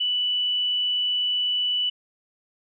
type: tone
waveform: sine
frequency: 2968 Hz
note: F#7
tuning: 5 cents sharp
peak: -21 dBFS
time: 0-1.9 s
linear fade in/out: 10 ms
effects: none